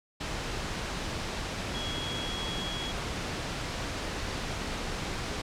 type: tone in noise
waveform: sine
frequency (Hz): 3322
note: G#7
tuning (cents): 0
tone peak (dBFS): -36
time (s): 1.74-2.92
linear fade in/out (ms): 10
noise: pink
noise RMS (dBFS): -34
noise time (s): 0.2-5.42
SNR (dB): -5
effects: low-pass 6000 Hz 12 dB/octave